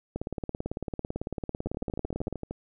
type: two click trains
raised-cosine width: 2 ms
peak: -18 / -21 dBFS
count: 40 / 12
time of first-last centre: 0.16-2.327 / 1.67-2.51 s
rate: 18 / 13.1 Hz
effects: none